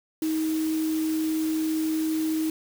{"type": "tone in noise", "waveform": "sine", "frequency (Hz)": 315.9, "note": "D#4", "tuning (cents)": 26, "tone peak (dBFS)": -23, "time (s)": [0.22, 2.5], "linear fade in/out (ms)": 2, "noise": "white", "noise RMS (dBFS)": -39, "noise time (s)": [0.22, 2.5], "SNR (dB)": 13, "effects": []}